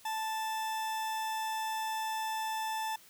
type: tone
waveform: 40% pulse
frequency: 880 Hz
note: A5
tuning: in tune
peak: -32 dBFS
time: 0.05-2.96 s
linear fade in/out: 5 ms
effects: white hiss -58 dBFS RMS until 3.09 s